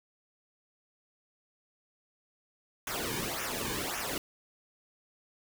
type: noise with flanger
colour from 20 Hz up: pink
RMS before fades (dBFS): -35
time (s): 2.87-4.18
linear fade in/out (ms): 2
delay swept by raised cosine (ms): 0.23 to 1.53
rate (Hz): 1.8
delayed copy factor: -0.8
effects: none